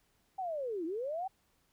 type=linear two-way sweep; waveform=sine; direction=down then up; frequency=784 to 310.5 to 784 Hz; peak=-34 dBFS; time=0.38-1.28 s; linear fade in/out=10 ms; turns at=0.85 s; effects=pink hiss -73 dBFS RMS until 1.72 s